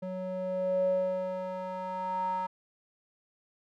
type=tone with band-pass filter sweep; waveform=square; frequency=185.3 Hz; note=F#3; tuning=3 cents sharp; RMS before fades=-32 dBFS; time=0.02-2.47 s; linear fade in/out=10 ms; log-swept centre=410 to 1000 Hz; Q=7.3; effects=none